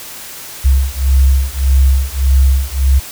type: beating tone pair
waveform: sine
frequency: 66 / 67.7 Hz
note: C2 / C#2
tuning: +16 / -40 cents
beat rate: 1.7 Hz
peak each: -11 dBFS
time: 0.64-3 s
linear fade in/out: 20 ms
effects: white hiss -30 dBFS RMS until 3.11 s